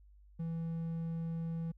triangle tone, 165 Hz, E3, 2 cents sharp, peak -33 dBFS, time 0.39-1.72 s, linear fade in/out 10 ms, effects added 50 Hz sine -57 dBFS peak until 1.77 s

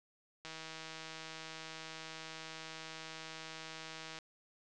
click train, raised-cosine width 0.2 ms, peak -29 dBFS, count 599, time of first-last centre 0.45-4.188 s, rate 160 Hz, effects resampled to 22050 Hz

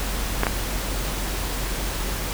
clicks, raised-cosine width 0.5 ms, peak -4 dBFS, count 2, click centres 0.434 / 0.468 s, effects added 46 Hz sine -27 dBFS peak until 2.33 s + pink hiss -29 dBFS RMS until 2.33 s

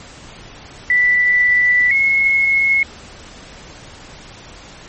sine tone pair in turn, 1974 / 2175 Hz, B6 / C#7, -1 / -33 cents, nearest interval major second, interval 168 cents, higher second, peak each -10 / -11 dBFS, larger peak first, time 0.9-1.91 / 1.91-2.83 s, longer first, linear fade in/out 2 ms, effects pink hiss -38 dBFS RMS until 4.88 s + MP3 32 kbps

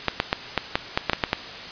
clicks, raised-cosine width 0.3 ms, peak -3 dBFS, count 10, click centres 0.083 / 0.201 / 0.329 / 0.577 / 0.755 / 0.975 / 1.097 / 1.133 / 1.238 / 1.331 s, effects white hiss -36 dBFS RMS until 1.71 s + resampled to 11025 Hz

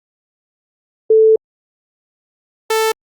sine / sawtooth tone pair in turn, 440 / 441.5 Hz, A4 / A4, 0 / +6 cents, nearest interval unison, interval 6 cents, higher second, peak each -6 / -9 dBFS, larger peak first, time 1.1-1.36 / 2.7-2.92 s, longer first, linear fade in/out 5 ms, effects Opus 48 kbps

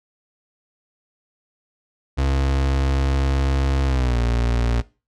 35% pulse tone with pitch glide, 67.8 to 59.02 Hz, C#2 to A#1, -38 to +22 cents, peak -16 dBFS, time 2.17-4.82 s, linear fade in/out 20 ms, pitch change -240 cents, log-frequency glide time 3.86-4.17 s, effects noise-tail reverb RT60 0.3 s tail -19 dB re dry + low-pass 6000 Hz 12 dB/octave

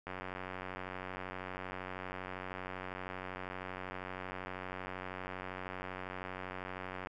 click train, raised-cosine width 0.5 ms, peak -26 dBFS, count 650, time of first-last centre 0.07-7.071 s, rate 92.7 Hz, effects none

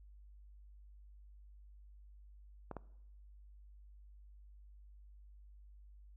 clicks, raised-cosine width 1 ms, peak -29 dBFS, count 2, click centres 2.713 / 2.767 s, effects noise-tail reverb RT60 0.8 s tail -20 dB re dry + added 50 Hz sine -55 dBFS peak until 6.16 s

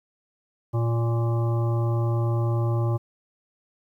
harmonic tone with a mistuned harmonic, 116.2 Hz, A#2, 5 cents flat, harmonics 1 / 3 / 5 / 7 / 9 / 10, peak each -21 / -31 / -35 / -38 / -40 / -41 dBFS, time 0.73-2.98 s, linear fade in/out 20 ms, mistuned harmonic 7, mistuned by +21 cents, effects 10-bit

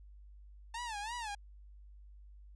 sawtooth tone with vibrato, 890 Hz, A5, 20 cents sharp, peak -35 dBFS, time 0.74-1.35 s, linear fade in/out 5 ms, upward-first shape sine, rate 3 Hz, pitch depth 160 cents each way, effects added 50 Hz sine -52 dBFS peak until 2.55 s + resampled to 22050 Hz

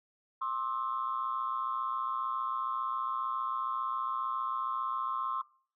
sine tone cluster, 1060 / 1187 / 1302 Hz, C6 / D6 / E6, +22 / +18 / -22 cents, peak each -32 / -39 / -37 dBFS, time 0.41-5.42 s, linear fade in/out 10 ms, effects noise-tail reverb RT60 0.5 s tail -23 dB re dry + tanh soft clip ceiling -23 dBFS

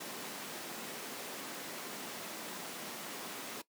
pink high-pass noise, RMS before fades -44 dBFS, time 0-3.62 s, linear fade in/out 10 ms, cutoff 200 Hz, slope 24 dB/octave, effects noise-tail reverb RT60 0.1 s tail -18 dB re dry

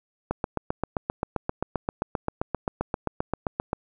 click train, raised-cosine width 1 ms, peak -11 dBFS, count 27, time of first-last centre 0.31-3.731 s, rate 7.6 Hz, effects none

